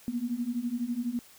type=beating tone pair; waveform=sine; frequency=233.1 / 245.1 Hz; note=A#3 / B3; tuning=0 / -13 cents; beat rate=12 Hz; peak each=-33 / -31 dBFS; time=0.08-1.19 s; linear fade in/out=0 ms; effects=white hiss -55 dBFS RMS until 1.38 s